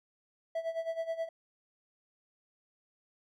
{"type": "tone with tremolo", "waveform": "triangle", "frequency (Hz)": 657, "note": "E5", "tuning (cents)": -6, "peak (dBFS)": -28, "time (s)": [0.55, 1.29], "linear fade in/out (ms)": 5, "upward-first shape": "sine", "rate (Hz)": 9.4, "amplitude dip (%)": 80, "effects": []}